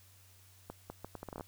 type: accelerating click train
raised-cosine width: 1 ms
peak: -28 dBFS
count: 11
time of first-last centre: 0.7-1.409 s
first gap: 200 ms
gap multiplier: 0.73
effects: added 94 Hz sine -61 dBFS peak until 1.47 s + white hiss -63 dBFS RMS until 1.47 s